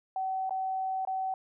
sine tone with dropouts, 760 Hz, F#5, 46 cents sharp, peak -29 dBFS, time 0.16-1.34 s, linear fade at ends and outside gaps 2 ms, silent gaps 0.495-0.507 / 1.051-1.073 s, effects none

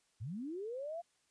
sine linear sweep, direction up, 90 to 703 Hz, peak -39 dBFS, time 0.2-1.02 s, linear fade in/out 20 ms, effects white hiss -75 dBFS RMS until 1.3 s + resampled to 22050 Hz

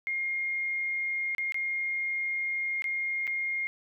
sine tone with dropouts, 2131 Hz, C7, 31 cents sharp, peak -28 dBFS, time 0.07-3.67 s, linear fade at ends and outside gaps 0 ms, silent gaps 1.349-1.382 / 1.522-1.544 / 2.821-2.842 / 3.27-3.276 s, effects none

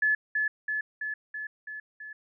sine tone with echo, 1720 Hz, A6, 40 cents flat, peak -21 dBFS, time 0.02-0.15 s, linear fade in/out 5 ms, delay 330 ms, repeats 6, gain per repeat -3 dB, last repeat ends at 2.13 s, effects none

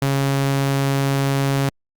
sawtooth tone, 137.7 Hz, C#3, 11 cents flat, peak -13 dBFS, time 0.02-1.69 s, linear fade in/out 0 ms, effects Opus 48 kbps

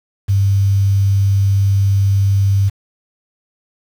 sine tone with quantisation, 98.6 Hz, G2, 11 cents sharp, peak -10 dBFS, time 0.28-2.7 s, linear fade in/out 20 ms, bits 6, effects none

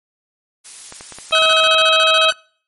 blue noise, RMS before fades -33 dBFS, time 0.64-1.66 s, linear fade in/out 20 ms
clicks, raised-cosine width 0.5 ms, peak -19 dBFS, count 12, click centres 0.924 / 1.009 / 1.123 / 1.186 / 1.31 / 1.422 / 1.455 / 1.508 / 1.633 / 1.666 / 1.745 / 1.812 s
harmonic tone, 640 Hz, D#5, 49 cents sharp, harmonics 1 / 2 / 4 / 5 / 6, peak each -17 / -17 / -17 / -17 / -17 dBFS, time 1.32-2.31 s, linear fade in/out 10 ms
sawtooth tone bursts, 1500 Hz, F#6, 23 cents sharp, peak -15 dBFS, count 14, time 1.35-2.323 s, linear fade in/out 0 ms, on 37 ms, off 35 ms
effects noise-tail reverb RT60 0.5 s tail -25 dB re dry + MP3 48 kbps

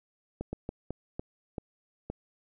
slowing click train, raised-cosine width 2 ms, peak -21 dBFS, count 7, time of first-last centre 0.41-2.1 s, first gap 120 ms, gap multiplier 1.34, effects none

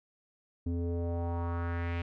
square tone with low-pass filter sweep, 85.5 Hz, F2, 36 cents flat, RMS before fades -33 dBFS, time 0.66-2.02 s, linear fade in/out 5 ms, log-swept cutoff 300 to 2600 Hz, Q 2.6, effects none

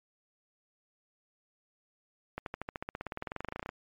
accelerating click train, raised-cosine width 0.5 ms, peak -21 dBFS, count 26, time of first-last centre 2.38-3.691 s, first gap 82 ms, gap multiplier 0.96, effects MP3 64 kbps

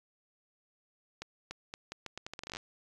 accelerating click train, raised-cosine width 0.2 ms, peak -23 dBFS, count 17, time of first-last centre 1.22-2.569 s, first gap 290 ms, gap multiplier 0.79, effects resampled to 24000 Hz

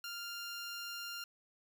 15% pulse tone, 1396.9 Hz, F6, in tune, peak -35 dBFS, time 0.04-1.24 s, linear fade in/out 2 ms, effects none

